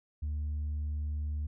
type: tone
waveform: sine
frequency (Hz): 75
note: D2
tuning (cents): +37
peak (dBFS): -29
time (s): 0.22-1.47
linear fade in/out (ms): 10
effects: tanh soft clip ceiling -30 dBFS